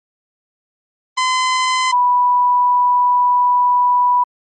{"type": "tone pair in turn", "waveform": ["sawtooth", "sine"], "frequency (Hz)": [1024, 984.3], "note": ["C6", "B5"], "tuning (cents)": [-38, -6], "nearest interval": "minor second", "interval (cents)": 68, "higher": "first", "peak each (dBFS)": -10, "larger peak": "neither", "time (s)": [[1.17, 1.92], [1.92, 4.24]], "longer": "second", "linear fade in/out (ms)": 10, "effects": ["MP3 32 kbps"]}